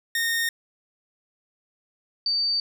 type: tone pair in turn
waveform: sawtooth / sine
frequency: 1842 / 4604 Hz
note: A#6 / D8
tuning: -21 / -35 cents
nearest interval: octave + major third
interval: 1586 cents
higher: second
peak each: -19 / -21 dBFS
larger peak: first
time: 0.15-0.49 / 2.26-2.6 s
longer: neither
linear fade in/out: 2 ms
effects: none